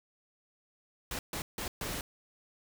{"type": "noise bursts at uneven times", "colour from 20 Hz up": "pink", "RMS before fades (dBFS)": -37, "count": 4, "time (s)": [[1.11, 1.19], [1.33, 1.42], [1.58, 1.68], [1.81, 2.01]], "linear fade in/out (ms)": 2, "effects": []}